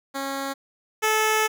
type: tone pair in turn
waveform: 10% pulse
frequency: 273.6 / 434.4 Hz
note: C#4 / A4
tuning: -23 / -22 cents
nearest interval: minor sixth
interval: 801 cents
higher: second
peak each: -19 / -11 dBFS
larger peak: second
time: 0.14-0.54 / 1.02-1.48 s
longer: second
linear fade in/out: 20 ms
effects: none